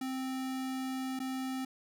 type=tone with dropouts; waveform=square; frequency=261.6 Hz; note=C4; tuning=in tune; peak=-35 dBFS; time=0.01-1.65 s; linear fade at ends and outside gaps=5 ms; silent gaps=1.192-1.2 s; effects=none